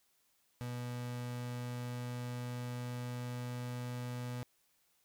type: tone with pitch glide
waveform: 35% pulse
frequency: 122.4 to 123.18 Hz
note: B2 to B2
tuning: -15 to -4 cents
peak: -37 dBFS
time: 0.61-4.43 s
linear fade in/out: 0 ms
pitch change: +11 cents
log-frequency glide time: 1.13-3.83 s
effects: white hiss -74 dBFS RMS until 5.04 s